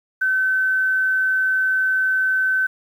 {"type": "tone", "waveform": "sine", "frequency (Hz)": 1528, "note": "G6", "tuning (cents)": -45, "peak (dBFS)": -16, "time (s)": [0.21, 2.67], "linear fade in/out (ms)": 10, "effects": ["8-bit"]}